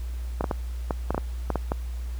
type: clicks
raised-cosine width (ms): 1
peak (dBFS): -11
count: 10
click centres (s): 0.409 / 0.442 / 0.512 / 0.908 / 1.106 / 1.146 / 1.179 / 1.503 / 1.557 / 1.719
effects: added 60 Hz sine -29 dBFS peak until 2.19 s + pink hiss -51 dBFS RMS until 2.19 s